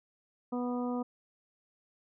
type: harmonic tone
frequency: 245.8 Hz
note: B3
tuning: 8 cents flat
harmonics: 1 / 2 / 3 / 4 / 5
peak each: -32 / -38 / -42 / -44 / -46 dBFS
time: 0.52-1.03 s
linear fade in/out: 10 ms
effects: none